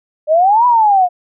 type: exponential two-way sweep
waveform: sine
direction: up then down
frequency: 594 to 996 to 701 Hz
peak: -7 dBFS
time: 0.27-1.09 s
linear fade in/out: 50 ms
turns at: 0.66 s
effects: none

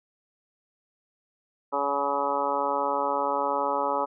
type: harmonic tone with a mistuned harmonic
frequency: 141.2 Hz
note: C#3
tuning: 32 cents sharp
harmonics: 2 / 3 / 4 / 5 / 6 / 7 / 8 / 9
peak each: -37 / -34 / -30 / -39 / -29 / -30 / -34 / -32 dBFS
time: 1.72-4.06 s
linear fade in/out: 20 ms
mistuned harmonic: 5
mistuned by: +30 cents
effects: none

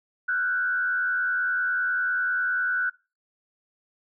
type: tone with frequency modulation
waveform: sine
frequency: 1488 Hz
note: F#6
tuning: 9 cents sharp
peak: -22 dBFS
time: 0.28-2.9 s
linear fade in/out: 10 ms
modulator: 90.2 Hz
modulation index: 0.69
effects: noise-tail reverb RT60 0.3 s tail -23 dB re dry

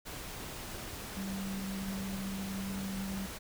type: tone in noise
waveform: sine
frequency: 193.9 Hz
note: G3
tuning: 19 cents flat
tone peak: -36 dBFS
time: 1.16-3.27 s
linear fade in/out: 20 ms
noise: pink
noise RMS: -43 dBFS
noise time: 0.05-3.39 s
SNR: +4 dB
effects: none

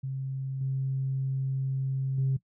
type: tone with level steps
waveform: sine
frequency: 133.8 Hz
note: C3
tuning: 39 cents sharp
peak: -30 / -26 / -22 dBFS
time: 0.03-2.37 s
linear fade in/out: 10 ms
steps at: 0.61 / 2.18 s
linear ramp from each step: 2 ms
effects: noise-tail reverb RT60 0.1 s tail -17 dB re dry + tanh soft clip ceiling -20 dBFS

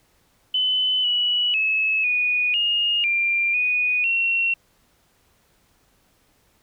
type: tone with pitch steps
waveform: sine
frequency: 3022 / 2939 / 2589 / 2467 / 2847 / 2382 / 2474 / 2727 Hz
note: F#7 / F#7 / E7 / D#7 / F7 / D7 / D#7 / F7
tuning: +36 / -12 / -32 / -15 / +33 / +24 / -10 / -42 cents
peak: -18 dBFS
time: 0.54-4.54 s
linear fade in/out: 5 ms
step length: 500 ms
effects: pink hiss -62 dBFS RMS until 6.62 s

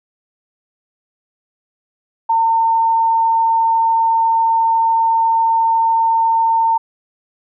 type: tone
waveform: sine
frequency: 907 Hz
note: A#5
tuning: 48 cents flat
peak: -11 dBFS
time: 2.29-6.78 s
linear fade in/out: 10 ms
effects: none

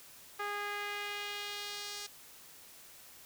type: tone with band-pass filter sweep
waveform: sawtooth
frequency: 410.4 Hz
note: G#4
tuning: 21 cents flat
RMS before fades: -40 dBFS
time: 0.39-2.07 s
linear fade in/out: 10 ms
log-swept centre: 1400 to 5600 Hz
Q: 1.4
effects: white hiss -55 dBFS RMS until 3.25 s

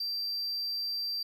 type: tone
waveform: triangle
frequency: 4699 Hz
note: D8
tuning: in tune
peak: -30 dBFS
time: 0-1.23 s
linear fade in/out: 5 ms
effects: none

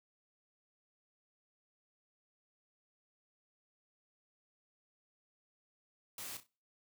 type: noise with echo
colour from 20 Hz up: white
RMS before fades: -45 dBFS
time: 6.18-6.37 s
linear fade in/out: 2 ms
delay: 32 ms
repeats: 3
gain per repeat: -10 dB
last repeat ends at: 6.466 s
effects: noise-tail reverb RT60 0.4 s tail -26 dB re dry + high-pass 80 Hz 12 dB/octave

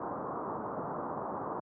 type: low-pass noise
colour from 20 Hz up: white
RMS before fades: -37 dBFS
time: 0-1.6 s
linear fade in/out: 5 ms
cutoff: 1200 Hz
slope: 48 dB/octave
effects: high-pass 150 Hz 12 dB/octave

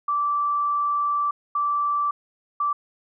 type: tone bursts at uneven times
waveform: sine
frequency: 1165 Hz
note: D6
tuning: 14 cents flat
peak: -20 dBFS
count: 3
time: 0.08-1.31 / 1.55-2.11 / 2.6-2.73 s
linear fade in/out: 5 ms
effects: none

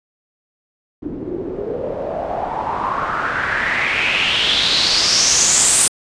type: noise with low-pass filter sweep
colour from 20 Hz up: white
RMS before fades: -18 dBFS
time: 1.02-5.88 s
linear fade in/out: 5 ms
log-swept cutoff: 280 to 9100 Hz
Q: 4.9
effects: resampled to 22050 Hz

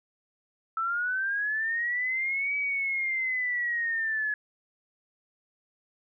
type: linear two-way sweep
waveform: sine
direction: up then down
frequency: 1313 to 2287 to 1694 Hz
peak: -26 dBFS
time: 0.77-4.34 s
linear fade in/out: 2 ms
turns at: 2.56 s
effects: none

